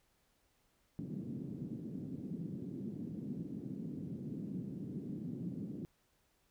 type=band-pass noise; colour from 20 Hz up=pink; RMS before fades=-43 dBFS; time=0.99-5.85 s; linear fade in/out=0 ms; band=150 to 290 Hz; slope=24 dB/octave; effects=pink hiss -75 dBFS RMS until 6.5 s